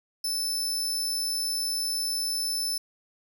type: tone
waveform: sawtooth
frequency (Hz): 5274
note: E8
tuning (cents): 0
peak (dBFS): -24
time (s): 0.24-2.78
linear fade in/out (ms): 5
effects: none